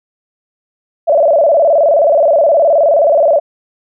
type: tone with vibrato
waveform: sine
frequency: 620 Hz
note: D#5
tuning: 6 cents flat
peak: -6 dBFS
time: 1.07-3.4 s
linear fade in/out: 20 ms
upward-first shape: square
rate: 19 Hz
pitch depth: 130 cents each way
effects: none